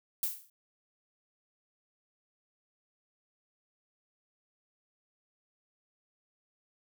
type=noise with exponential decay; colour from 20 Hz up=violet; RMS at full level=-28 dBFS; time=0.23-0.5 s; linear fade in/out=2 ms; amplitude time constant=58 ms; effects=none